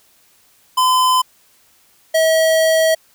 square tone pair in turn, 1020 / 642.6 Hz, C6 / E5, -44 / -44 cents, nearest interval minor sixth, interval 800 cents, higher first, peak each -12 dBFS, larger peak neither, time 0.77-1.22 / 2.14-2.95 s, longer second, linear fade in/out 10 ms, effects white hiss -54 dBFS RMS until 3.14 s

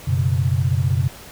sine chord, F# suspended fourth, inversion none, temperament equal, 92.5 / 123.47 / 138.59 Hz, F#2 / B2 / C#3, 0 / 0 / 0 cents, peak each -20 / -20 / -21 dBFS, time 0.07-1.08 s, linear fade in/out 10 ms, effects pink hiss -40 dBFS RMS until 1.31 s

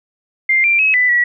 sine tone with pitch steps, 2102 / 2366 / 2564 / 1992 / 1934 Hz, C7 / D7 / E7 / B6 / B6, +7 / +12 / -49 / +14 / -37 cents, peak -10 dBFS, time 0.49-1.24 s, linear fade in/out 5 ms, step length 150 ms, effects none

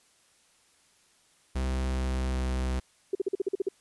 45% pulse tone with pitch glide, 64.9 to 64.12 Hz, C2 to C2, -13 to -34 cents, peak -27 dBFS, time 1.55-2.8 s, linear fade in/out 10 ms, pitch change -21 cents, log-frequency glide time 1.87-2.52 s
sine tone bursts, 387.8 Hz, G4, 19 cents flat, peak -23 dBFS, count 9, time 3.13-3.687 s, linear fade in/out 5 ms, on 21 ms, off 46 ms
effects white hiss -64 dBFS RMS until 3.8 s + resampled to 24000 Hz

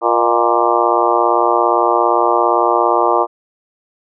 harmonic tone with a mistuned harmonic, 117.5 Hz, A#2, 14 cents sharp, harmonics 3 / 4 / 5 / 6 / 7 / 8 / 9 / 10, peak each -19 / -19 / -19 / -19 / -19 / -19 / -19 / -19 dBFS, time 0.01-3.27 s, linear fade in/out 50 ms, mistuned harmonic 5, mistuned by +54 cents, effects none

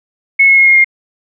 sine tone with pitch steps, 2191 / 2175 / 2158 / 2142 / 2126 Hz, C#7 / C#7 / C#7 / C7 / C7, -21 / -33 / -47 / +40 / +27 cents, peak -4 dBFS, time 0.39-0.845 s, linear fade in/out 10 ms, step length 91 ms, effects none

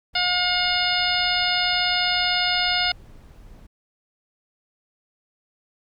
brown noise, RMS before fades -45 dBFS, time 0.13-3.67 s, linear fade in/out 10 ms
harmonic tone, 718 Hz, F5, 48 cents sharp, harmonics 1 / 2 / 3 / 4 / 5 / 6 / 7, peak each -27 / -27 / -27 / -27 / -27 / -27 / -27 dBFS, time 0.15-2.92 s, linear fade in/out 5 ms
effects none

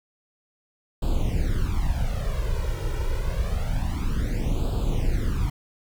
brown noise with flanger, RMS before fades -24 dBFS, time 1.02-5.5 s, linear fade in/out 5 ms, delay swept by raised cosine 0.25 to 2.15 ms, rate 0.27 Hz, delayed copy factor +0.95, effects none

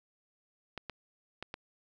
clicks, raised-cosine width 0.3 ms, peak -23 dBFS, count 4, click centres 0.777 / 0.897 / 1.426 / 1.541 s, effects none

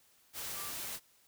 sine tone in noise, 1174.7 Hz, D6, in tune, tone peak -47 dBFS, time 0.53-0.73 s, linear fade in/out 50 ms, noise white, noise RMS -41 dBFS, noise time 0.33-1 s, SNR -9 dB, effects white hiss -67 dBFS RMS until 1.27 s

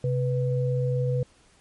sine tone pair together, 131.31 / 493.9 Hz, C3 / B4, +7 / 0 cents, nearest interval octave + major seventh, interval 2293 cents, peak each -23 / -28 dBFS, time 0.04-1.23 s, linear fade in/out 2 ms, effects pink hiss -59 dBFS RMS until 1.6 s + MP3 48 kbps

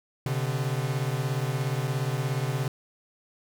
45% pulse beating tone pair, 128.2 / 145.2 Hz, C3 / D3, -35 / -19 cents, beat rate 17 Hz, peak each -28 / -30 dBFS, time 0.26-2.68 s, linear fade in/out 2 ms, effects none

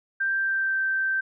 sine tone with pitch glide, 1576 to 1558.8 Hz, G6 to G6, +9 to -10 cents, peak -22 dBFS, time 0.2-1.21 s, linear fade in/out 10 ms, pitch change -19 cents, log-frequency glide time 0.38-0.8 s, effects none

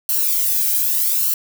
violet noise with flanger, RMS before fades -18 dBFS, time 0.09-1.34 s, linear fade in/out 2 ms, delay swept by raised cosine 0.69 to 1.27 ms, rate 0.81 Hz, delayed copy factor +0.65, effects none

